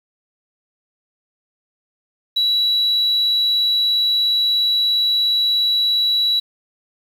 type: tone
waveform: sine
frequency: 3919 Hz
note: B7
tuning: 14 cents flat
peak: -13 dBFS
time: 2.36-6.4 s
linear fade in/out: 10 ms
effects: tanh soft clip ceiling -11 dBFS + 7-bit